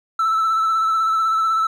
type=tone with vibrato; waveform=triangle; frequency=1318.5 Hz; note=E6; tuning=in tune; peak=-13 dBFS; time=0.19-1.67 s; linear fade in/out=5 ms; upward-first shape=sine; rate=16 Hz; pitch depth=27 cents each way; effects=tanh soft clip ceiling -10 dBFS